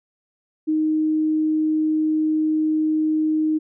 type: tone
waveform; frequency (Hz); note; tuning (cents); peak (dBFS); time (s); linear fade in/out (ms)
sine; 311.1; D#4; 0; -17; 0.67-3.59; 20
effects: none